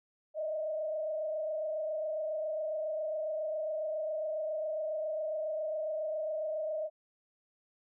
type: tone with frequency modulation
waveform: sine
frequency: 622.3 Hz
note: D#5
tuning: in tune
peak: -32 dBFS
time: 0.34-6.9 s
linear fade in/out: 50 ms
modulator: 27.3 Hz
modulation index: 0.82
effects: none